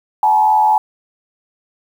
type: tone with frequency modulation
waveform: sine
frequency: 857 Hz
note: A5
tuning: 46 cents flat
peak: -9 dBFS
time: 0.23-0.78 s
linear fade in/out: 2 ms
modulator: 83.5 Hz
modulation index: 0.78
effects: 7-bit